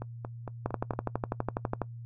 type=two click trains; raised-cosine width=1 ms; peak=-15 / -23 dBFS; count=15 / 5; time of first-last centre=0.66-1.817 / 0.02-0.935 s; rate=12.1 / 4.37 Hz; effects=noise-tail reverb RT60 0.1 s tail -21 dB re dry + added 117 Hz sine -40 dBFS peak until 2.05 s